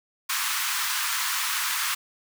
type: high-pass noise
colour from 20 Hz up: pink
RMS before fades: -27 dBFS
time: 0.29-1.95 s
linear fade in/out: 10 ms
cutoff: 1000 Hz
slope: 48 dB/octave
effects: none